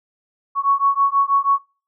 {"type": "beating tone pair", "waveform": "sine", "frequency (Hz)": [1108.7, 1114.9], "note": ["C#6", "C#6"], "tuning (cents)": [0, 10], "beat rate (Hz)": 6.2, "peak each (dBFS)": -17, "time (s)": [0.55, 1.6], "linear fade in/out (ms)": 50, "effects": ["noise-tail reverb RT60 0.4 s tail -25 dB re dry"]}